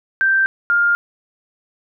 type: tone pair in turn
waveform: sine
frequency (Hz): 1566 / 1407.2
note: G6 / F6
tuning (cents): -2 / +13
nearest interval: major second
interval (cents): 185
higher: first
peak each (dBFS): -12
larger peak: neither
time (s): 0.21-0.46 / 0.7-0.95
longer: neither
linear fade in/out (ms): 0
effects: none